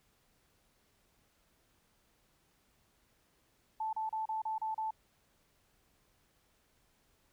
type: tone bursts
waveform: sine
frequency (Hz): 877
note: A5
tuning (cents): -6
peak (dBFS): -33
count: 7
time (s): 3.8-4.908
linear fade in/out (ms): 5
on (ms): 130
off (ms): 33
effects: pink hiss -72 dBFS RMS until 7.32 s